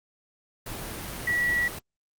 sine tone in noise, 1938 Hz, B6, 33 cents flat, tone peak -22 dBFS, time 1.27-1.68 s, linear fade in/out 5 ms, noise pink, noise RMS -36 dBFS, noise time 0.66-1.79 s, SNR +11 dB, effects Opus 32 kbps

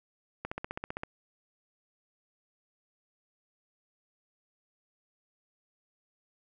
click train, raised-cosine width 0.5 ms, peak -20 dBFS, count 10, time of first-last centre 0.45-1.034 s, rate 15.4 Hz, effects none

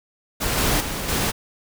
pink noise with level steps, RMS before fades -23 / -20 / -28 / -22 dBFS, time 0.4-1.32 s, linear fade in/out 20 ms, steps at 0.57 / 0.8 / 1.08 s, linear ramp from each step 10 ms, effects none

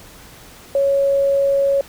sine tone, 554.4 Hz, C#5, in tune, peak -13 dBFS, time 0.75-1.81 s, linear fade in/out 2 ms, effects pink hiss -42 dBFS RMS until 1.88 s

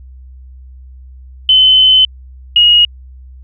sine tone pair in turn, 3046 / 2882 Hz, F#7 / F#7, +50 / -46 cents, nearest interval minor second, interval 96 cents, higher first, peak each -4 dBFS, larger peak neither, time 1.49-2.05 / 2.56-2.85 s, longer first, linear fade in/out 2 ms, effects added 64 Hz sine -32 dBFS peak until 3.43 s

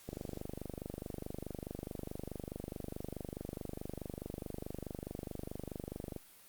click train, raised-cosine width 2 ms, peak -27 dBFS, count 151, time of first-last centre 0.09-6.163 s, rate 24.7 Hz, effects white hiss -59 dBFS RMS until 6.48 s + Opus 48 kbps

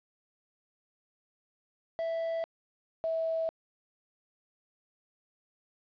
triangle / sine tone pair in turn, 659.3 / 651 Hz, E5 / E5, 0 / -22 cents, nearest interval unison, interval 22 cents, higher first, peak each -28 / -28 dBFS, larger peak neither, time 1.99-2.44 / 3.04-3.49 s, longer neither, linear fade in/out 0 ms, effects resampled to 11025 Hz + 10-bit

